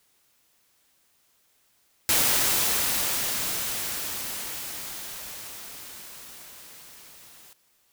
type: noise with level ramp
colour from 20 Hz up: white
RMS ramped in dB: -21 to -51 dBFS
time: 2.09-7.53 s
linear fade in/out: 0 ms
effects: white hiss -66 dBFS RMS until 7.92 s